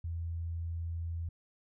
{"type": "tone", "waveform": "sine", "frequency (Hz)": 83.7, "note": "E2", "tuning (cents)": 27, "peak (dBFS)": -34, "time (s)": [0.04, 1.29], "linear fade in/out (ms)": 5, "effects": []}